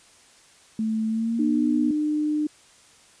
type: tone with pitch glide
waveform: sine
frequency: 220 to 244.1 Hz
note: A3 to B3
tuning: 0 to -20 cents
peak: -22 dBFS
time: 0.79-1.91 s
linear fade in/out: 2 ms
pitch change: +180 cents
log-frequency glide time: 1.08-1.65 s
type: tone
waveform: sine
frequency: 301.8 Hz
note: D4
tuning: 47 cents sharp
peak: -21 dBFS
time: 1.39-2.47 s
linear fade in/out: 5 ms
effects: white hiss -54 dBFS RMS until 3.2 s + resampled to 22050 Hz